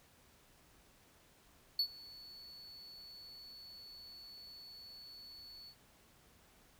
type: tone with ADSR envelope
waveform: triangle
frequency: 4435 Hz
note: C#8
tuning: in tune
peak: -27 dBFS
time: 1.79-5.75 s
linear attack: 3 ms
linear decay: 76 ms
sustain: -23 dB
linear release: 66 ms
effects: pink hiss -66 dBFS RMS until 6.79 s